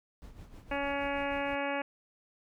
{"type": "noise with tremolo", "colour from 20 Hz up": "brown", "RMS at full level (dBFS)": -46, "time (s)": [0.22, 1.55], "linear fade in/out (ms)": 0, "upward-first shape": "sine", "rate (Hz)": 6.4, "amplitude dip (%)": 65}
{"type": "harmonic tone", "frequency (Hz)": 281.2, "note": "C#4", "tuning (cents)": 25, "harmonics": [1, 2, 3, 4, 5, 6, 7, 8, 9, 10], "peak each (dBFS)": [-38, -35, -37, -43, -44, -40, -46, -42, -43, -47], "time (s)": [0.71, 1.82], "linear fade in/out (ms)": 5}
{"effects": []}